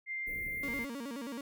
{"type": "tone", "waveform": "sine", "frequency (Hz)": 2098, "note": "C7", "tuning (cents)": 4, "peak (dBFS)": -35, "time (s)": [0.06, 0.87], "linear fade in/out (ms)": 50}
{"type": "band-stop noise", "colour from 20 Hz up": "pink", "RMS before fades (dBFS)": -48, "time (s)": [0.26, 0.86], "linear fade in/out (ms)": 20, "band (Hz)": [560, 9600], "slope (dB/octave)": 96}
{"type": "tone with vibrato", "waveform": "35% pulse", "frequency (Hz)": 255.8, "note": "C4", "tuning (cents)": -39, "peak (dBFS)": -37, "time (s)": [0.63, 1.41], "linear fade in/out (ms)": 2, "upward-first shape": "square", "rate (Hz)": 9.4, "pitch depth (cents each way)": 160}
{"effects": []}